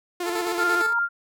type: tone with vibrato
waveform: sawtooth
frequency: 349.2 Hz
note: F4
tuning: in tune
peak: -22 dBFS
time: 0.2-0.82 s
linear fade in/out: 5 ms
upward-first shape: square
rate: 16 Hz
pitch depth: 33 cents each way
type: tone with tremolo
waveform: 15% pulse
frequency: 440 Hz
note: A4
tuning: in tune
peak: -20 dBFS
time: 0.24-0.94 s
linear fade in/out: 50 ms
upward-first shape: square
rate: 8.8 Hz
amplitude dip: 60%
type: tone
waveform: sine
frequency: 1396.9 Hz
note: F6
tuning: in tune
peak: -20 dBFS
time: 0.57-1.09 s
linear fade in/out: 50 ms
type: tone with exponential growth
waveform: sine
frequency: 940 Hz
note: A#5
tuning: 14 cents sharp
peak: -24 dBFS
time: 0.76-0.99 s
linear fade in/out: 2 ms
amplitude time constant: 50 ms
effects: none